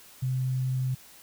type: tone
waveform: sine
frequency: 129.4 Hz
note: C3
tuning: 19 cents flat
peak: -25 dBFS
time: 0.22-0.95 s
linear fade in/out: 10 ms
effects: white hiss -52 dBFS RMS until 1.22 s